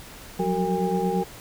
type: tone cluster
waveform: sine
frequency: 178.5 / 187.4 / 375.2 / 459.2 / 809 Hz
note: F3 / F#3 / F#4 / A#4 / G#5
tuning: +38 / +22 / +24 / -26 / -46 cents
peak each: -28 dBFS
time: 0.39-1.24 s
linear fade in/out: 10 ms
effects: pink hiss -43 dBFS RMS until 1.4 s